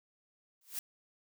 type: noise with exponential growth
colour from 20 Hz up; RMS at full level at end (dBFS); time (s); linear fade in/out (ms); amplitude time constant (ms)
blue; -34; 0.61-0.79; 2; 37
effects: none